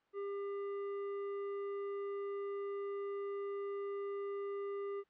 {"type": "tone with tanh clipping", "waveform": "triangle", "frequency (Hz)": 400, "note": "G4", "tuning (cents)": 35, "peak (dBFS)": -40, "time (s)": [0.13, 5.04], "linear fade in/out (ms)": 50, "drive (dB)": 16, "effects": ["white hiss -74 dBFS RMS until 5.09 s", "low-pass 2000 Hz 12 dB/octave"]}